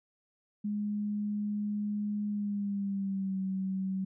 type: tone with pitch glide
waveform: sine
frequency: 207.7 to 190.46 Hz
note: G#3 to G3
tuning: 0 to -50 cents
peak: -30 dBFS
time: 0.64-4.05 s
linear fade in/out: 10 ms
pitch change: -150 cents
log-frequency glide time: 2.28-3.39 s
effects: none